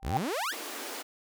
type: tone with exponential growth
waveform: sine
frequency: 781 Hz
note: G5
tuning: 7 cents flat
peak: -21 dBFS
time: 0-0.17 s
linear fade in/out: 0 ms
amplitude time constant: 35 ms
type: exponential sweep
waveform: sawtooth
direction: up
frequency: 46.25 to 2206 Hz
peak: -26 dBFS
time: 0.02-0.55 s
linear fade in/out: 50 ms
type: high-pass noise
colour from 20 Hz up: pink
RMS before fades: -39 dBFS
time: 0.51-1.03 s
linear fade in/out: 20 ms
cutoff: 260 Hz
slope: 48 dB/octave
effects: none